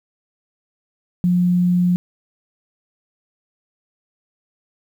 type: tone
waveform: sine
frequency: 178.1 Hz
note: F3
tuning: 34 cents sharp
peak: -13 dBFS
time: 1.24-1.96 s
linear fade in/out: 0 ms
effects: 8-bit